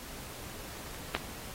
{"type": "clicks", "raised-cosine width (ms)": 0.3, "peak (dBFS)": [-30, -11], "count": 2, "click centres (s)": [0.946, 1.15], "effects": ["pink hiss -45 dBFS RMS until 1.54 s", "AAC 48 kbps"]}